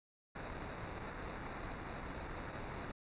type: noise with sample-and-hold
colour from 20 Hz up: pink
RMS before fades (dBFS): -45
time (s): 0.35-2.92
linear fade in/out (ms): 10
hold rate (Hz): 3150
effects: resampled to 8000 Hz